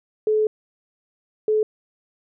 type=tone bursts at uneven times; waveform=sine; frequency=430.3 Hz; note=A4; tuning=39 cents flat; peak=-16 dBFS; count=2; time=0.27-0.47 / 1.48-1.63 s; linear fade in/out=2 ms; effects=none